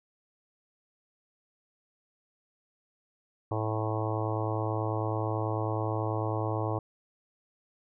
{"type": "harmonic tone", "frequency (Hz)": 109.2, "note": "A2", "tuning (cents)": -13, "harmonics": [1, 3, 4, 5, 6, 7, 8, 9, 10], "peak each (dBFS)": [-31, -36, -37, -38, -39, -39, -40, -41, -41], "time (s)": [3.51, 6.79], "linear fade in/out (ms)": 5, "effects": []}